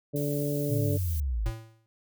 harmonic tone, 144.8 Hz, D3, 24 cents flat, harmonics 1 / 2 / 3 / 4, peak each -30 / -32 / -33 / -35 dBFS, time 0.13-0.98 s, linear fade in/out 20 ms
violet noise, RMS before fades -40 dBFS, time 0.16-1.2 s, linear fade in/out 0 ms
sine linear sweep, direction down, 123.47 to 44 Hz, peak -26 dBFS, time 0.69-1.51 s, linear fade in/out 20 ms
square tone with exponential decay, 112 Hz, A2, 31 cents sharp, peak -29 dBFS, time 1.46-1.86 s, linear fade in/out 0 ms, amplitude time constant 85 ms
effects none

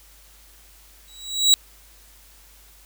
30% pulse tone with exponential growth, 3887 Hz, B7, 28 cents flat, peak -7 dBFS, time 1.08-1.54 s, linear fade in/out 0 ms, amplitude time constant 100 ms, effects added 50 Hz sine -52 dBFS peak until 2.85 s + white hiss -52 dBFS RMS until 2.85 s

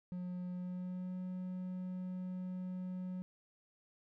triangle tone with pitch glide, 180 to 183.36 Hz, F#3 to F#3, -47 to -15 cents, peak -37 dBFS, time 0.12-3.22 s, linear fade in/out 0 ms, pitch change +32 cents, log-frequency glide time 0.54-1.17 s, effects none

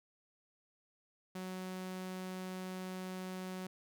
sawtooth tone, 185.5 Hz, F#3, 5 cents sharp, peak -37 dBFS, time 1.35-3.67 s, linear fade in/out 5 ms, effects none

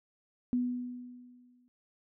sine tone with exponential decay, 246.9 Hz, B3, in tune, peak -25 dBFS, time 0.53-1.68 s, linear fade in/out 0 ms, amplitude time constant 250 ms, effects none

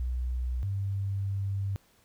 sine tone pair in turn, 62 / 98.42 Hz, B1 / G2, +7 / +7 cents, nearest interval minor sixth, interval 800 cents, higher second, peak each -28 dBFS, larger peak neither, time 0-0.63 / 0.63-1.76 s, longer second, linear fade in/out 0 ms, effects pink hiss -64 dBFS RMS until 2.04 s

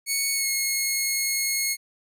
10% pulse tone with pitch glide, 2217 to 2170 Hz, C#7 to C#7, 0 to -37 cents, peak -14 dBFS, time 0.06-1.77 s, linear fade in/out 50 ms, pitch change -37 cents, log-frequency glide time 0.33-0.48 s, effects none

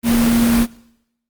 sine tone in noise, 233.6 Hz, A#3, 4 cents sharp, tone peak -12 dBFS, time 0.03-0.67 s, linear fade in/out 50 ms, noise pink, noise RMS -21 dBFS, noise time 0.03-0.67 s, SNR +6 dB, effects noise-tail reverb RT60 0.8 s tail -22 dB re dry + Opus 32 kbps

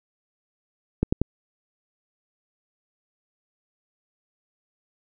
clicks, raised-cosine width 3 ms, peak -7 dBFS, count 3, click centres 1.03 / 1.125 / 1.216 s, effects none

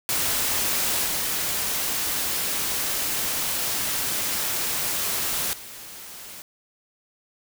white noise with level steps, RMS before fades -24 / -26 / -40 dBFS, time 0.09-6.42 s, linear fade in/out 0 ms, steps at 1.06 / 5.53 s, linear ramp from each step 2 ms, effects none

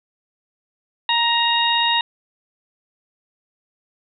harmonic tone, 937 Hz, A#5, 9 cents sharp, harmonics 1 / 2 / 3 / 4, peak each -20 / -24 / -22 / -20 dBFS, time 1.09-2.01 s, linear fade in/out 2 ms, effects none

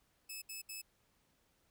10% pulse tone bursts, 2600 Hz, E7, 24 cents flat, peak -35 dBFS, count 3, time 0.29-0.818 s, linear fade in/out 10 ms, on 130 ms, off 69 ms, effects pink hiss -75 dBFS RMS until 1.7 s

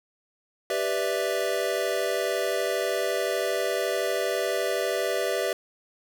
square chord, E minor seventh, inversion first, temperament equal, 392 / 493.9 / 587.3 / 659.3 Hz, G4 / B4 / D5 / E5, 0 / 0 / 0 / 0 cents, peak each -31 dBFS, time 0.7-5.53 s, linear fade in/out 2 ms, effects none

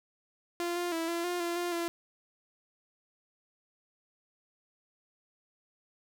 sawtooth tone with pitch steps, 346.1 / 350.8 / 329 / 340 / 353.5 / 343 / 350.4 / 340.2 Hz, F4 / F4 / E4 / F4 / F4 / F4 / F4 / F4, -16 / +8 / -3 / -46 / +21 / -31 / +6 / -45 cents, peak -27 dBFS, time 0.6-1.88 s, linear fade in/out 0 ms, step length 160 ms, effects none

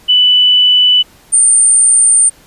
sine tone pair in turn, 2983 / 8939 Hz, F#7 / C#9, +13 / +13 cents, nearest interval octave + perfect fifth, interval 1900 cents, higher second, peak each -5 dBFS, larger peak neither, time 0.08-1.03 / 1.32-2.3 s, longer second, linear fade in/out 20 ms, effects pink hiss -44 dBFS RMS until 2.46 s + resampled to 32000 Hz

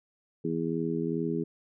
harmonic tone, 82.41 Hz, E2, in tune, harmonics 2 / 3 / 4 / 5, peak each -33 / -33 / -33 / -33 dBFS, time 0.44-1.44 s, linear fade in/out 10 ms, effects none

